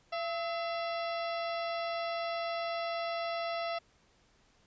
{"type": "harmonic tone with a mistuned harmonic", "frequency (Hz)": 677, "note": "E5", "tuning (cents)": 46, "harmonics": [1, 2, 3, 4, 5, 6, 7, 8], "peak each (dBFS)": [-34, -40, -44, -46, -48, -50, -51, -52], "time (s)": [0.12, 3.79], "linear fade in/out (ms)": 10, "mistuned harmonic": 2, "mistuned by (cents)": -75, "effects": ["pink hiss -67 dBFS RMS until 4.66 s", "resampled to 16000 Hz"]}